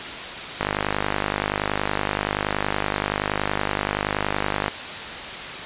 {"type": "click train", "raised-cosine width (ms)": 0.5, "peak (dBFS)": -6, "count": 207, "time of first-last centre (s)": [0.61, 4.681], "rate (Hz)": 50.6, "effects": ["white hiss -31 dBFS RMS until 5.65 s", "resampled to 8000 Hz"]}